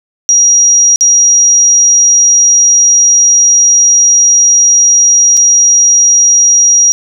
sine tone with dropouts, 5730 Hz, F8, 44 cents sharp, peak -3 dBFS, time 0.29-6.92 s, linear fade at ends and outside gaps 0 ms, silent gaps 0.959-1.009 / 5.37-5.374 s, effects none

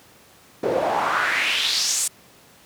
pink noise with band-pass filter sweep, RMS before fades -22 dBFS, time 0.63-2.08 s, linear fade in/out 5 ms, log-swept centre 420 to 8700 Hz, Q 3.2, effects pink hiss -51 dBFS RMS until 2.65 s + high-pass 100 Hz 12 dB/octave

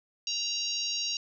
harmonic tone with a mistuned harmonic, 932.3 Hz, A#5, in tune, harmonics 3 / 4 / 5 / 6 / 7, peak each -35 / -37 / -35 / -34 / -40 dBFS, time 0.27-1.17 s, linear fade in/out 2 ms, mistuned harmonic 4, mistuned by +64 cents, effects none

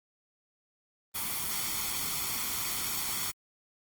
white noise with comb filter, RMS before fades -33 dBFS, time 1.14-3.32 s, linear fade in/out 20 ms, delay 0.9 ms, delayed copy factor +0.55, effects Opus 32 kbps

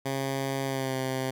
10% pulse tone with pitch glide, 135.6 to 131.36 Hz, C#3 to C3, -38 to +7 cents, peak -20 dBFS, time 0.05-1.31 s, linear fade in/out 10 ms, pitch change -55 cents, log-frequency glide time 0.65-0.95 s, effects none

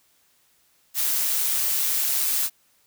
blue noise with amplitude modulation, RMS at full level -22 dBFS, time 0.94-2.5 s, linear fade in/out 50 ms, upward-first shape sine, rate 138 Hz, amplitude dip 30%, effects white hiss -63 dBFS RMS until 2.86 s

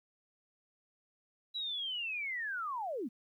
sine linear sweep, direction down, 3951 to 195.1 Hz, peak -35 dBFS, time 1.54-3.09 s, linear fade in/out 20 ms, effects 12-bit

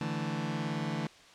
sawtooth chord, D suspended second, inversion none, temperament just, 146.83 / 165.19 / 220.2 Hz, D3 / E3 / A3, 0 / +4 / +2 cents, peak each -32 / -32 / -32 dBFS, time 0.01-1.07 s, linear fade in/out 2 ms, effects white hiss -55 dBFS RMS until 1.34 s + low-pass 5000 Hz 12 dB/octave

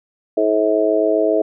harmonic tone, 107.5 Hz, A2, 40 cents flat, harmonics 3 / 4 / 5 / 6, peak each -20 / -18 / -22 / -17 dBFS, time 0.37-1.42 s, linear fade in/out 5 ms, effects none

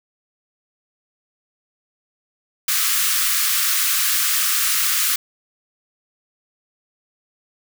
white high-pass noise, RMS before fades -19 dBFS, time 2.68-5.16 s, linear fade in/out 5 ms, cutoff 1100 Hz, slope 96 dB/octave, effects none

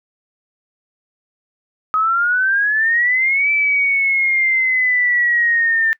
sine exponential two-way sweep, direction up then down, 1261 to 2325 to 1790 Hz, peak -13 dBFS, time 1.94-5.93 s, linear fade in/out 0 ms, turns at 3.51 s, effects noise-tail reverb RT60 0.1 s tail -23 dB re dry

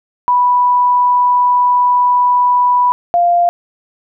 sine tone pair in turn, 985 / 696.5 Hz, B5 / F5, -5 / -5 cents, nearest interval tritone, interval 600 cents, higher first, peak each -8 dBFS, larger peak neither, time 0.28-2.92 / 3.14-3.49 s, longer first, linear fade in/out 0 ms, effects none

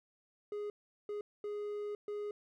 triangle tone bursts at uneven times, 414.8 Hz, G#4, 2 cents flat, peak -35 dBFS, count 4, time 0.52-0.7 / 1.09-1.21 / 1.44-1.95 / 2.08-2.31 s, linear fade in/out 2 ms, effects none

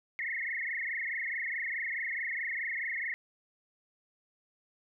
sine tone with frequency modulation, 2000 Hz, B6, 21 cents sharp, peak -32 dBFS, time 0.19-3.14 s, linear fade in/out 0 ms, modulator 24.7 Hz, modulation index 7.7, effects none

